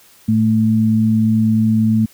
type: tone pair together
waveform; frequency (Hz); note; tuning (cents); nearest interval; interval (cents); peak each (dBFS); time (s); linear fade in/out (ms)
sine; 110.83 / 220; A2 / A3; +13 / 0; octave; 1187; -17 / -12; 0.28-2.06; 10
effects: white hiss -48 dBFS RMS until 2.13 s